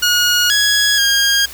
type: tone with pitch steps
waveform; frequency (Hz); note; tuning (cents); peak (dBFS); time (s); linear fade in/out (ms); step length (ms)
15% pulse; 1444 / 1670 / 1620; F#6 / G#6 / G#6; -43 / +9 / -43; -5; 0.02-1.46; 10; 480
effects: added 60 Hz sine -40 dBFS peak until 1.53 s + white hiss -34 dBFS RMS until 1.53 s